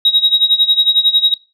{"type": "tone with tremolo", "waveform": "sine", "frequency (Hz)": 3806, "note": "A#7", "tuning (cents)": 35, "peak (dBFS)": -5, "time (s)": [0.05, 1.34], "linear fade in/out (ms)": 2, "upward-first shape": "sine", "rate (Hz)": 11, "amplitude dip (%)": 90, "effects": ["noise-tail reverb RT60 0.3 s tail -22 dB re dry", "tanh soft clip ceiling -2 dBFS"]}